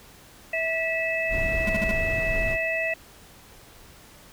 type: harmonic tone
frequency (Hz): 652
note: E5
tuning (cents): -19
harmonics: 1 / 3 / 4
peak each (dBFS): -28 / -28 / -28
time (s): 0.53-2.94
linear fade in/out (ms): 5
type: noise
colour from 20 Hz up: brown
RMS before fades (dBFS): -29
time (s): 1.29-2.58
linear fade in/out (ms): 50
type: tone bursts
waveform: square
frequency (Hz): 206.5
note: G#3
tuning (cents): -10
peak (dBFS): -26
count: 4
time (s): 1.67-1.913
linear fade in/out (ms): 2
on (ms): 24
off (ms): 49
effects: pink hiss -50 dBFS RMS until 4.32 s